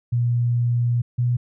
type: tone pair in turn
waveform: sine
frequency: 120 / 121.89 Hz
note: B2 / B2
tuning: -49 / -22 cents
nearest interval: unison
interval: 27 cents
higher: second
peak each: -17 dBFS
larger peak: neither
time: 0.12-1.02 / 1.18-1.37 s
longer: first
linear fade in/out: 10 ms
effects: none